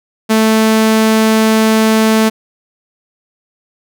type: tone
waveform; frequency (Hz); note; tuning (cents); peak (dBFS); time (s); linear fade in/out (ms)
sawtooth; 220; A3; 0; -4; 0.29-2.3; 20
effects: none